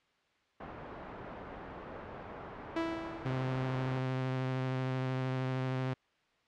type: low-pass noise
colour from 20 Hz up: white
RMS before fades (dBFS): -46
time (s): 0.6-3.99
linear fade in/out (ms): 5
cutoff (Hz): 950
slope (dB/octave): 12
type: tone with exponential decay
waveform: sawtooth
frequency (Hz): 329.6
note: E4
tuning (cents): 0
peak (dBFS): -26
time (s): 2.76-3.82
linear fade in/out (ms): 5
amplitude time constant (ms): 230
type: tone with vibrato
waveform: sawtooth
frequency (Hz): 130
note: C3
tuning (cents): -11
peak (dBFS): -28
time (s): 3.25-5.94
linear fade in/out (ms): 10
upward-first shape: sine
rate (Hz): 13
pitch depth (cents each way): 14
effects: white hiss -71 dBFS RMS until 6.47 s + low-pass 3000 Hz 12 dB/octave